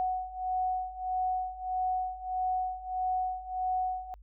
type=beating tone pair; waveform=sine; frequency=740 / 741.6 Hz; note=F#5 / F#5; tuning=0 / +4 cents; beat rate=1.6 Hz; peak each=-34 / -31 dBFS; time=0-4.14 s; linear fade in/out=0 ms; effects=added 50 Hz sine -50 dBFS peak until 4.22 s